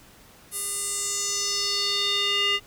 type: tone with band-pass filter sweep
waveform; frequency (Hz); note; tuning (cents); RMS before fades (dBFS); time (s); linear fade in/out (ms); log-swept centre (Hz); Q
square; 403.7; G#4; -49; -26; 0.51-2.6; 50; 11000 to 2600; 3.6
effects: pink hiss -52 dBFS RMS until 2.66 s